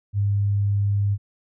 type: tone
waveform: sine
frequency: 101.1 Hz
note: G#2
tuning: 46 cents flat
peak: -18 dBFS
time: 0.13-1.18 s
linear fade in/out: 50 ms
effects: none